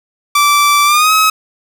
sawtooth tone with pitch glide, 1165 to 1277.8 Hz, D6 to D#6, -14 to +46 cents, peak -4 dBFS, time 0.35-1.3 s, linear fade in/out 5 ms, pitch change +160 cents, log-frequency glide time 0.85-1.12 s, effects none

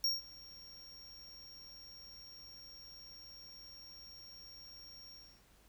square tone with ADSR envelope, 5560 Hz, F8, 9 cents flat, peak -29 dBFS, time 0.04-5.42 s, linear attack 3 ms, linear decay 170 ms, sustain -23 dB, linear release 280 ms, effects added 50 Hz sine -67 dBFS peak until 5.68 s + pink hiss -67 dBFS RMS until 5.68 s

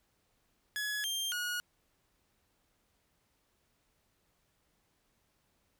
sawtooth tone with pitch steps, 1690 / 3181 / 1449 Hz, G#6 / G7 / F#6, +30 / +25 / -37 cents, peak -30 dBFS, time 0.76-1.6 s, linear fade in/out 0 ms, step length 280 ms, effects pink hiss -75 dBFS RMS until 5.79 s

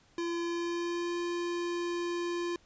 square tone with pitch glide, 341.1 to 346.7 Hz, F4 to F4, -41 to -13 cents, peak -32 dBFS, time 0.18-2.56 s, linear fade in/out 2 ms, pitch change +28 cents, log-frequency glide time 0.4-1.17 s, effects pink hiss -64 dBFS RMS until 2.65 s + resampled to 16000 Hz

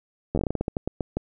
slowing click train, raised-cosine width 2 ms, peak -12 dBFS, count 15, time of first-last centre 0.35-1.17 s, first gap 11 ms, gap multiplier 1.23, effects none

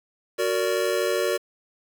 square chord, Gb augmented, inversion none, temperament just, 370 / 462.5 / 578.1 Hz, Gb4 / Bb4 / D5, 0 / -14 / -27 cents, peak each -27 dBFS, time 0.38-1.38 s, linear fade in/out 20 ms, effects 8-bit

